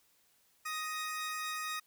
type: tone pair together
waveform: sawtooth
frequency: 1249.4 / 1872 Hz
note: D#6 / A#6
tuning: +7 / +7 cents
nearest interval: perfect fifth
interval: 700 cents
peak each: -34 / -38 dBFS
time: 0.65-1.8 s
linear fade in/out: 10 ms
effects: white hiss -70 dBFS RMS until 1.86 s